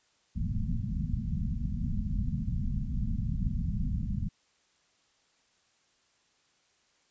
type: low-pass noise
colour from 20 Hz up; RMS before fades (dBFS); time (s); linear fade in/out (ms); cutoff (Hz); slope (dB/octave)
pink; -31; 0.35-4.29; 10; 240; 96
effects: white hiss -69 dBFS RMS until 7.1 s + resampled to 16000 Hz